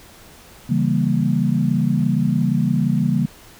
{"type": "chord", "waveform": "sine", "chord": "C# diminished seventh", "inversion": "none", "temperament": "equal", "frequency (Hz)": [138.59, 164.81, 196, 233.1], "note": ["C#3", "E3", "G3", "Bb3"], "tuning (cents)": [0, 0, 0, 0], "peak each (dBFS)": -21, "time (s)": [0.69, 3.26], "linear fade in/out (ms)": 10, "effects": ["pink hiss -45 dBFS RMS until 3.59 s"]}